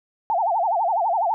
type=tone with vibrato; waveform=sine; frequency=784 Hz; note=G5; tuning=in tune; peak=-18 dBFS; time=0.3-1.34 s; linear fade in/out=0 ms; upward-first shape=sine; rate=12 Hz; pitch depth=270 cents each way; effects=none